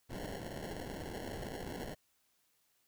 white noise with sample-and-hold, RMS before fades -43 dBFS, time 0.09-1.95 s, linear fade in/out 20 ms, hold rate 1225 Hz, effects white hiss -75 dBFS RMS until 2.87 s

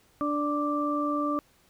harmonic tone, 293.7 Hz, D4, in tune, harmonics 1 / 2 / 4, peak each -28 / -33 / -29 dBFS, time 0.21-1.39 s, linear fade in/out 0 ms, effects pink hiss -63 dBFS RMS until 1.69 s

